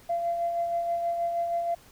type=tone with tremolo; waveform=sine; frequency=685 Hz; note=F5; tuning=34 cents flat; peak=-23 dBFS; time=0.09-1.75 s; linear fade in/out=10 ms; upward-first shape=sine; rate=6.3 Hz; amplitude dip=40%; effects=tanh soft clip ceiling -19 dBFS + pink hiss -55 dBFS RMS until 1.91 s